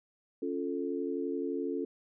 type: chord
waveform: sine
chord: Db augmented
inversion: none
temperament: equal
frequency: 277.2 / 349.2 / 440 Hz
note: Db4 / F4 / A4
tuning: 0 / 0 / 0 cents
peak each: -35 / -36 / -36 dBFS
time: 0.42-1.85 s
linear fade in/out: 5 ms
effects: none